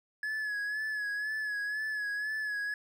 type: tone with vibrato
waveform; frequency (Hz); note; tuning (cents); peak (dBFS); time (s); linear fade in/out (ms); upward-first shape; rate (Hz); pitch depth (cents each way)
triangle; 1700; G#6; +40; -30; 0.23-2.74; 2; sine; 2; 44
effects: none